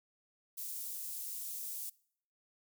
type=high-pass noise; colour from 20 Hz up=white; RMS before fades=-42 dBFS; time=0.57-1.9 s; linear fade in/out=10 ms; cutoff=8200 Hz; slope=12 dB/octave; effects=noise-tail reverb RT60 0.6 s tail -23 dB re dry